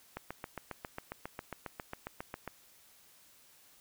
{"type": "click train", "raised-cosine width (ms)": 0.5, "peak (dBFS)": -24, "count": 18, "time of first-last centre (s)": [0.17, 2.477], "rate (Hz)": 7.37, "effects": ["white hiss -62 dBFS RMS until 3.8 s"]}